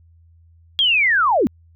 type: linear sweep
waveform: sine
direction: down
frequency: 3322 to 193 Hz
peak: -13 dBFS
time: 0.79-1.47 s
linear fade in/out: 0 ms
effects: added 83 Hz sine -48 dBFS peak until 1.75 s